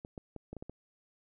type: clicks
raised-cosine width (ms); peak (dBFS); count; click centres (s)
2; -29; 7; 0.049 / 0.178 / 0.363 / 0.53 / 0.567 / 0.625 / 0.696
effects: none